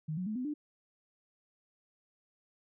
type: tone with pitch steps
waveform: sine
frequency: 155.56 / 182.87 / 215 / 252.7 / 297.1 Hz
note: D#3 / F#3 / A3 / B3 / D4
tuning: 0 / -20 / -40 / +40 / +20 cents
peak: -33 dBFS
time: 0.08-0.54 s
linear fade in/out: 10 ms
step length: 92 ms
effects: none